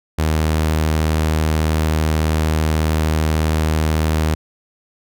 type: tone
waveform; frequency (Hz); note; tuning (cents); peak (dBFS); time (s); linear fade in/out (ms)
sawtooth; 78.3; D#2; +11; -11; 0.18-4.35; 10
effects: none